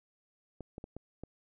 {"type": "clicks", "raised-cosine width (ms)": 2, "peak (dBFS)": -29, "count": 5, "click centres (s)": [0.607, 0.781, 0.841, 0.966, 1.236], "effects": []}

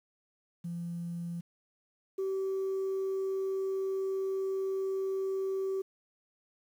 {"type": "tone pair in turn", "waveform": "sine", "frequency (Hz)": [171.3, 384.6], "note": ["F3", "G4"], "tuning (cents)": [-33, -33], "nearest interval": "octave + major second", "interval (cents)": 1400, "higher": "second", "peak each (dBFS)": [-34, -28], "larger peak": "second", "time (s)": [[0.64, 1.41], [2.18, 5.82]], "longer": "second", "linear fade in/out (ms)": 10, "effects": ["tanh soft clip ceiling -28 dBFS", "10-bit"]}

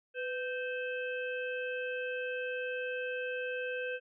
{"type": "harmonic tone with a mistuned harmonic", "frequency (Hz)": 520, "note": "C5", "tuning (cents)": -11, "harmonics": [1, 3, 5, 6], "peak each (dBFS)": [-36, -39, -42, -52], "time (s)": [0.14, 4], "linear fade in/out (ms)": 50, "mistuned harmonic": 1, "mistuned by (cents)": -65, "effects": []}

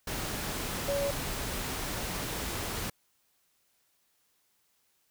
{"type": "tone in noise", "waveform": "sine", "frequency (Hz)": 563, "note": "C#5", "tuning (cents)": 27, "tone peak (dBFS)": -28, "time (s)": [0.88, 1.11], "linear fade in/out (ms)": 5, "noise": "pink", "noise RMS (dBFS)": -35, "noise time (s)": [0.07, 2.9], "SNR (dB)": 4, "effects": ["white hiss -72 dBFS RMS until 5.1 s"]}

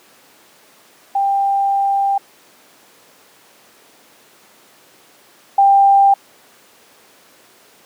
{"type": "tone pair in turn", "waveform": "sine", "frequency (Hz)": [792, 792], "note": ["G5", "G5"], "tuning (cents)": [18, 18], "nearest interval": "unison", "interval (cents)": 0, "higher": "neither", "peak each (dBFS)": [-13, -7], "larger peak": "second", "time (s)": [[1.15, 2.18], [5.58, 6.14]], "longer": "first", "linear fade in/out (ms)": 5, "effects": ["pink hiss -48 dBFS RMS until 7.85 s", "high-pass 300 Hz 12 dB/octave"]}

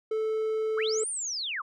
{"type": "tone", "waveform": "triangle", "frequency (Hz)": 437.8, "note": "A4", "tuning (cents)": -9, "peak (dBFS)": -24, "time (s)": [0.11, 1.04], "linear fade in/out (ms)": 5}
{"type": "linear two-way sweep", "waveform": "sine", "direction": "up then down", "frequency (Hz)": [1007, 9397, 1007], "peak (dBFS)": -30, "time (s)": [0.77, 1.62], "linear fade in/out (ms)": 10, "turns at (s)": 1.08}
{"effects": []}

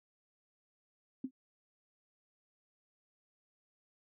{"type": "tone with exponential decay", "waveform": "sine", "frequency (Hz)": 261, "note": "C4", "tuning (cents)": -4, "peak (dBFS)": -31, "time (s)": [1.24, 1.31], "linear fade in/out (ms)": 5, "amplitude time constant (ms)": 15, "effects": []}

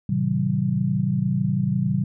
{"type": "chord", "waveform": "sine", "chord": "A diminished seventh", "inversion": "none", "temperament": "just", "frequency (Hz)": [110, 132, 158.4, 190.08], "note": ["A2", "C3", "Eb3", "Gb3"], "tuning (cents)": [0, 16, 31, 47], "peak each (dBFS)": [-29, -24, -26, -23], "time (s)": [0.09, 2.04], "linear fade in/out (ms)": 5, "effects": []}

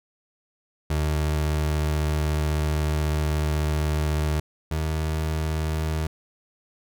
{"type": "tone pair in turn", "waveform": "30% pulse", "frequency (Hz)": [76.2, 78.34], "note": ["D#2", "D#2"], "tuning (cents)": [-36, 12], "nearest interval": "unison", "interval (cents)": 48, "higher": "second", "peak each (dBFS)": [-19, -21], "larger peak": "first", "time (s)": [[0.9, 4.4], [4.71, 6.07]], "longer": "first", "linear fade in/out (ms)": 5, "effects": []}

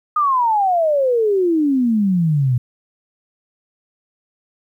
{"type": "exponential sweep", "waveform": "sine", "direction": "down", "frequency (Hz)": [1244.5, 119.2], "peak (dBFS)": -13, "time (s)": [0.16, 2.58], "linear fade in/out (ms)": 5, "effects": ["9-bit"]}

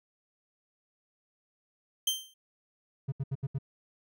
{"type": "tone with exponential decay", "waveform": "sawtooth", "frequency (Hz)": 3136, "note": "G7", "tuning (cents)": 0, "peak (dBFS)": -20, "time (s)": [2.07, 2.34], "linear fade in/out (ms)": 5, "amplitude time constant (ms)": 58}
{"type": "tone bursts", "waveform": "triangle", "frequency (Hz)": 136, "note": "C#3", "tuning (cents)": -33, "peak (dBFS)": -27, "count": 5, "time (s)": [3.08, 3.586], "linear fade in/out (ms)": 10, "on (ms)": 42, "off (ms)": 74}
{"effects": []}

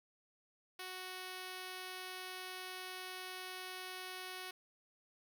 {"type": "tone", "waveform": "5% pulse", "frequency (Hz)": 370, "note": "F#4", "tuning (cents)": 0, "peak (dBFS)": -33, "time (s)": [0.79, 4.51], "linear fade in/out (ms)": 5, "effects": []}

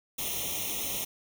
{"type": "noise with comb filter", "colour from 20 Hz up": "white", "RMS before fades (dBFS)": -33, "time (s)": [0.18, 1.05], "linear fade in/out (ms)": 10, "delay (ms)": 0.32, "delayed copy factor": 1, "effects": []}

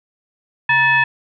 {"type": "tone with frequency modulation", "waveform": "sine", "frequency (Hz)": 1760, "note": "A6", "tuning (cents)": 0, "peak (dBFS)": -11, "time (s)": [0.69, 1.04], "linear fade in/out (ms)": 5, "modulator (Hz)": 812, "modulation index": 0.98, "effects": []}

